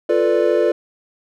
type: chord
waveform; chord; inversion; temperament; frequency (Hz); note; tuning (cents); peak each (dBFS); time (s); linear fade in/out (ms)
triangle; B half-diminished seventh; second; equal; 349.2 / 440 / 493.9 / 587.3; F4 / A4 / B4 / D5; 0 / 0 / 0 / 0; -17; 0.09-0.72; 5
effects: none